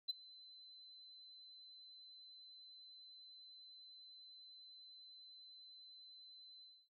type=tone with ADSR envelope; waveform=sine; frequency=4045 Hz; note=B7; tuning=41 cents sharp; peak=-33 dBFS; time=0.08-6.89 s; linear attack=20 ms; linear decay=16 ms; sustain=-24 dB; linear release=270 ms; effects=tanh soft clip ceiling -32 dBFS